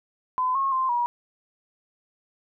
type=tone with pitch steps; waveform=sine; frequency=1016 / 1086 / 1045 / 960 Hz; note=B5 / C#6 / C6 / B5; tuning=+49 / -36 / -2 / -49 cents; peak=-21 dBFS; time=0.38-1.06 s; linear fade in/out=0 ms; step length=170 ms; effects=none